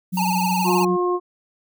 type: noise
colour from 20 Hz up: violet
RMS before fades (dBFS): -35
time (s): 0.12-0.86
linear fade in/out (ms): 50
type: tone with tremolo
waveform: sine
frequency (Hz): 182.8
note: F#3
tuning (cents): -21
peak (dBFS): -20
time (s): 0.12-0.97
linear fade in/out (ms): 20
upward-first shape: sine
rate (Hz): 13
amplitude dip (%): 30
type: tone with vibrato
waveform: square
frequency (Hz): 880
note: A5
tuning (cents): 0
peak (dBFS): -21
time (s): 0.17-0.85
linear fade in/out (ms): 5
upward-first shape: triangle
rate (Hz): 19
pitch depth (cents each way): 120
type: harmonic tone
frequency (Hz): 357.4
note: F4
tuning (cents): +40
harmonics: 1 / 2 / 3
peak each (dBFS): -19 / -30 / -24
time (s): 0.64-1.2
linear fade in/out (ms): 50
effects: none